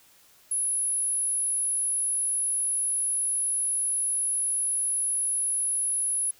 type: tone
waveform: sine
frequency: 10548 Hz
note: E9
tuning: in tune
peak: -24 dBFS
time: 0.51-6.31 s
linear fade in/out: 5 ms
effects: white hiss -58 dBFS RMS until 6.39 s